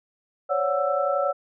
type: tone cluster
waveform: sine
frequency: 539 / 570 / 732 / 1327 Hz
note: C#5 / C#5 / F#5 / E6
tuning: -49 / +48 / -19 / +11 cents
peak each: -28 / -24 / -28 / -27 dBFS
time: 0.49-1.33 s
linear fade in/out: 20 ms
effects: none